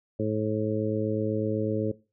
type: harmonic tone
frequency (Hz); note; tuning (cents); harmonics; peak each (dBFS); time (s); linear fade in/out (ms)
108; A2; -32; 1 / 2 / 3 / 4 / 5; -31 / -31 / -31 / -31 / -31; 0.19-1.92; 10
effects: noise-tail reverb RT60 0.3 s tail -20 dB re dry